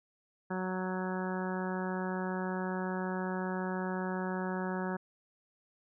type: harmonic tone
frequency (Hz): 185.4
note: F#3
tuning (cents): +4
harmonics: 1 / 2 / 3 / 4 / 5 / 6 / 7 / 8 / 9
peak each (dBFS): -35 / -39 / -43 / -44 / -42 / -49 / -47 / -46 / -45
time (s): 0.5-4.97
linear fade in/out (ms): 10
effects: none